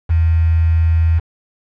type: tone with quantisation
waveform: sine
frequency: 82 Hz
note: E2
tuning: 9 cents flat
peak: -10 dBFS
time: 0.09-1.2 s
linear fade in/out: 20 ms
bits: 5
effects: low-pass 2000 Hz 12 dB/octave